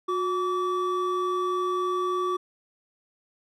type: tone pair together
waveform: triangle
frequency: 362.5 / 1151 Hz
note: F#4 / D6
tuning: -35 / -35 cents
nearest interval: octave + minor sixth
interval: 2000 cents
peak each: -25 dBFS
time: 0.08-2.37 s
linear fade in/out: 10 ms
effects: none